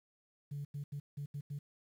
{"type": "tone bursts at uneven times", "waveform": "sine", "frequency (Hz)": 143.4, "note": "D3", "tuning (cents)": -41, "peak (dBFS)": -37, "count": 6, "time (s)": [[0.51, 0.65], [0.74, 0.84], [0.92, 1], [1.17, 1.26], [1.34, 1.41], [1.5, 1.59]], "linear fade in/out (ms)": 10, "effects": ["tanh soft clip ceiling -35 dBFS", "11-bit"]}